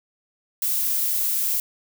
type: noise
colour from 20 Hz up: violet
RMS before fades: -23 dBFS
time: 0.62-1.6 s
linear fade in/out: 2 ms
effects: none